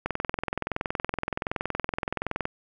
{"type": "click train", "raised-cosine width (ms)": 0.5, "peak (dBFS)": -12, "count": 52, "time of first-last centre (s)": [0.06, 2.454], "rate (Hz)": 21.3, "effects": []}